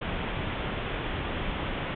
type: low-pass noise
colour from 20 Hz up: pink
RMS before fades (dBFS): -32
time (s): 0.01-1.95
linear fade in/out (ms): 10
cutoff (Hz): 3500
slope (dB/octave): 96
effects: none